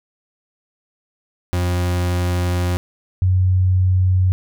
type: tone pair in turn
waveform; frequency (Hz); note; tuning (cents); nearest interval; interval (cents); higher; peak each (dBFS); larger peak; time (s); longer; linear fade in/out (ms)
40% pulse / sine; 88.8 / 92.54; F2 / F#2; +29 / +1; minor second; 72; second; -16 / -12; second; 1.53-2.77 / 3.22-4.32; first; 0
effects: none